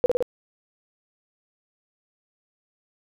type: tone with echo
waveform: sine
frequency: 493.9 Hz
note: B4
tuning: in tune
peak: -14 dBFS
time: 0.04-0.06 s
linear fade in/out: 0 ms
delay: 55 ms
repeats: 3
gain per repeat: -2 dB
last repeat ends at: 0.225 s
effects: none